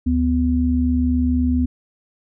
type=tone pair together; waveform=sine; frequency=74.19 / 250 Hz; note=D2 / B3; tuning=+18 / +21 cents; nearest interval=octave + major sixth; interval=2103 cents; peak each=-19 / -17 dBFS; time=0.06-1.66 s; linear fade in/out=10 ms; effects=none